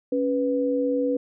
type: tone pair together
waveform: sine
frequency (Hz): 277.2 / 493.3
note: C#4 / B4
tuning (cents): 0 / -2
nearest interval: minor seventh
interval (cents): 998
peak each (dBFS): -24 / -23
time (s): 0.12-1.17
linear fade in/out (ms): 5
effects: none

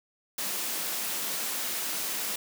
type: high-pass noise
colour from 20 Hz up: white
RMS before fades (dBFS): -32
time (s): 0.38-2.36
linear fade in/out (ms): 5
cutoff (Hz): 160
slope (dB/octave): 48
effects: none

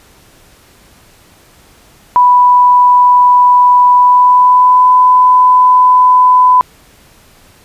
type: tone with pitch glide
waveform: sine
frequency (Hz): 987.8 to 1002.7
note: B5 to B5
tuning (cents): 0 to +26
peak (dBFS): -3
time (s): 2.16-6.61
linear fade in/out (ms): 0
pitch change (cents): +26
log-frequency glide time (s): 3.93-4.88
effects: pink hiss -44 dBFS RMS until 7.64 s + resampled to 32000 Hz

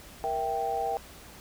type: chord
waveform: sine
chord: E diminished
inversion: second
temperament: equal with one note detuned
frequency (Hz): 468.3 / 659.3 / 784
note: Bb4 / E5 / G5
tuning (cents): +8 / 0 / 0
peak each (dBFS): -34 / -34 / -29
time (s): 0.24-0.97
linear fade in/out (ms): 0
effects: added 60 Hz sine -53 dBFS peak until 1.4 s + pink hiss -49 dBFS RMS until 1.4 s

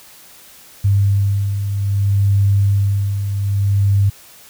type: beating tone pair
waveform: sine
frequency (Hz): 99.2 / 99.82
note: G2 / G2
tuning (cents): +21 / +32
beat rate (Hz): 0.62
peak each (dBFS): -21 / -13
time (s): 0.84-4.1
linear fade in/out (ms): 10
effects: white hiss -43 dBFS RMS until 4.49 s

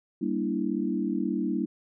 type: chord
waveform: sine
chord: E half-diminished seventh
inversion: first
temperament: equal with one note detuned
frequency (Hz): 196 / 233.1 / 290.5 / 329.6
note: G3 / Bb3 / D4 / E4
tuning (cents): 0 / 0 / -19 / 0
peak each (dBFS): -31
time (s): 0.21-1.66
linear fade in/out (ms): 10
effects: none

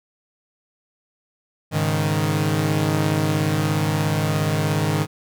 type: chord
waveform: sawtooth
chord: Ab suspended fourth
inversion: none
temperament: equal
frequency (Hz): 103.83 / 138.59 / 155.56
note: Ab2 / Db3 / Eb3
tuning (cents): 0 / 0 / 0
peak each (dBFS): -20 / -22 / -17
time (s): 1.71-5.07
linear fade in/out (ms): 50
effects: none

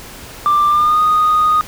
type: tone with pitch glide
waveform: sine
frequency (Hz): 1183 to 1238.9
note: D6 to D#6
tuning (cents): +12 to -8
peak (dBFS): -8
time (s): 0.46-1.61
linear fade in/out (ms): 0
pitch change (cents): +80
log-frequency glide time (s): 0.68-1.01
effects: tanh soft clip ceiling -7 dBFS + pink hiss -34 dBFS RMS until 1.67 s

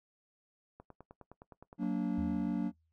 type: click train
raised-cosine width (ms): 1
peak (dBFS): -36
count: 11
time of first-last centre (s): 0.8-1.832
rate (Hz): 9.69
type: chord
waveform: triangle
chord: Gb augmented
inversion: none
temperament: just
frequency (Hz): 185 / 231.2 / 289.1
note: Gb3 / Bb3 / D4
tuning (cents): 0 / -14 / -27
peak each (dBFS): -33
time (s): 1.78-2.72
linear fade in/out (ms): 50
type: tone with exponential decay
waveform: sine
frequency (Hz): 80.7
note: E2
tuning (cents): -36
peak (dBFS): -37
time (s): 2.18-2.92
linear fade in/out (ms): 0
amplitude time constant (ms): 160
effects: noise-tail reverb RT60 0.1 s tail -19 dB re dry

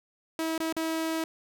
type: tone with dropouts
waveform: sawtooth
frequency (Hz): 322.9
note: E4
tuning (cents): -36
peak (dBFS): -24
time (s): 0.39-1.24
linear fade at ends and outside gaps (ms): 1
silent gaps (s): 0.579-0.602 / 0.726-0.766
effects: none

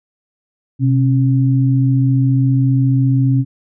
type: tone pair together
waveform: sine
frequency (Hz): 128.5 / 272.1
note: C3 / C#4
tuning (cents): -31 / -32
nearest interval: octave + minor second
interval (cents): 1299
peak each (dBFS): -11 / -17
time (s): 0.79-3.45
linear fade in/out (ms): 50
effects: none

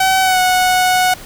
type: tone with pitch glide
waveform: sawtooth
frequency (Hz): 760 to 735.8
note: F#5 to F#5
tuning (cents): +46 to -10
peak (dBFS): -7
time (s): 0-1.14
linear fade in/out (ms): 5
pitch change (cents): -56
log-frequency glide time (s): 0.21-0.39
effects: pink hiss -35 dBFS RMS until 1.25 s

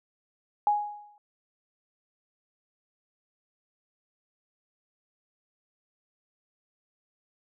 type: tone with exponential decay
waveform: sine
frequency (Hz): 830.6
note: G#5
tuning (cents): 0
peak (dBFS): -18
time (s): 0.67-1.18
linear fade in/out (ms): 1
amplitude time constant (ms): 110
effects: none

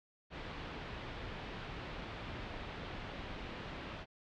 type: low-pass noise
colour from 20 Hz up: pink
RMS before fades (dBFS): -45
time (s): 0.3-4.06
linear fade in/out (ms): 50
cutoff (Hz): 3600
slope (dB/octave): 24
effects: none

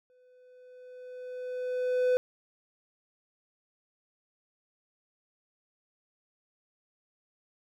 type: tone with exponential growth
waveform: triangle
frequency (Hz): 502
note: B4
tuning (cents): +28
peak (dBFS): -19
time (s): 0.1-2.17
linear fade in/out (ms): 0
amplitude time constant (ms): 450
effects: none

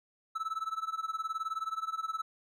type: tone with tremolo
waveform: triangle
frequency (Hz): 1311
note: E6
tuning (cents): -10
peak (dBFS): -28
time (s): 0.35-2.22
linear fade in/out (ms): 10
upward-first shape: sine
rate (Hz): 19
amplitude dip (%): 90
effects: none

